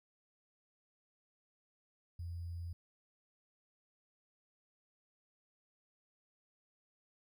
sine tone with sample-and-hold, 85.6 Hz, F2, 34 cents flat, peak -40 dBFS, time 2.19-2.73 s, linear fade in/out 5 ms, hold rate 4900 Hz, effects none

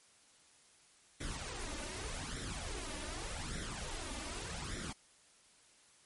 pink noise with flanger, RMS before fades -42 dBFS, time 1.2-4.93 s, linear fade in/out 10 ms, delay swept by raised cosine 0.53 to 3.43 ms, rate 0.84 Hz, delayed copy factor +0.65, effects white hiss -65 dBFS RMS until 6.05 s + MP3 48 kbps

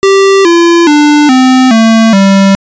square tone with pitch steps, 390.8 / 340.2 / 296.2 / 257.8 / 224.5 / 195.4 Hz, G4 / F4 / D4 / C4 / A3 / G3, -5 / -45 / +15 / -26 / +35 / -5 cents, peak -3 dBFS, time 0.03-2.55 s, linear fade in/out 0 ms, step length 420 ms, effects resampled to 16000 Hz

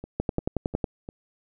two click trains, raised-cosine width 2 ms, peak -23 / -11 dBFS, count 4 / 8, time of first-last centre 0.04-1.089 / 0.2-0.842 s, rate 2.86 / 10.9 Hz, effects none

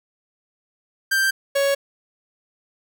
45% pulse tone pair in turn, 1574 / 556.5 Hz, G6 / C#5, +7 / +7 cents, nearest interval octave + tritone, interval 1800 cents, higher first, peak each -17 / -17 dBFS, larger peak neither, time 1.11-1.31 / 1.55-1.75 s, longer neither, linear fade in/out 10 ms, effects none

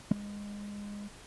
triangle tone with ADSR envelope, 205 Hz, G#3, 22 cents flat, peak -13 dBFS, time 0.11-1.09 s, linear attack 6 ms, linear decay 7 ms, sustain -24 dB, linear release 19 ms, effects pink hiss -52 dBFS RMS until 1.26 s + resampled to 24000 Hz

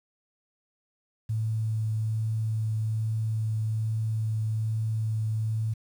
sine tone with vibrato, 110 Hz, A2, in tune, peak -25 dBFS, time 1.29-5.74 s, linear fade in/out 10 ms, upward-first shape triangle, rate 1.2 Hz, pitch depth 11 cents each way, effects 9-bit

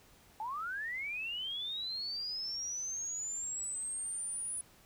sine linear sweep, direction up, 830.6 to 9956 Hz, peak -36 dBFS, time 0.4-4.61 s, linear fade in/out 2 ms, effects pink hiss -62 dBFS RMS until 4.85 s

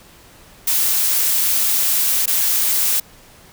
blue noise with dropouts, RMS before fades -17 dBFS, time 0.67-3 s, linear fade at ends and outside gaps 5 ms, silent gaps 2.259-2.276 s, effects pink hiss -46 dBFS RMS until 3.52 s

